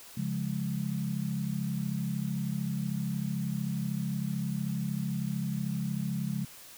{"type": "chord", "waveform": "sine", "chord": "Db major", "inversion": "none", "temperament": "equal", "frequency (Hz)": [138.59, 174.61, 207.7], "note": ["Db3", "F3", "Ab3"], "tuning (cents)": [0, 0, 0], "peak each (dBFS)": -34, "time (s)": [0.17, 6.45], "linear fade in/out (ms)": 5, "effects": ["white hiss -50 dBFS RMS until 6.77 s"]}